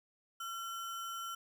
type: tone with sample-and-hold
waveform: sine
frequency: 1362 Hz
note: F6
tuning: 44 cents flat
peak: -39 dBFS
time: 0.4-1.35 s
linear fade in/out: 5 ms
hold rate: 4410 Hz
effects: none